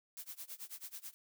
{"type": "noise with tremolo", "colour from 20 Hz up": "blue", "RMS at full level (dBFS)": -45, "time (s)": [0.17, 1.14], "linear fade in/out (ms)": 0, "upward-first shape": "sine", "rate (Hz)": 9.2, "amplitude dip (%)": 95, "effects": []}